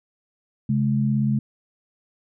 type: tone pair together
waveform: sine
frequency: 134.84 / 212.2 Hz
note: C#3 / G#3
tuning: -48 / +38 cents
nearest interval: minor sixth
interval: 786 cents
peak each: -21 dBFS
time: 0.69-1.39 s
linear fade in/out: 5 ms
effects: none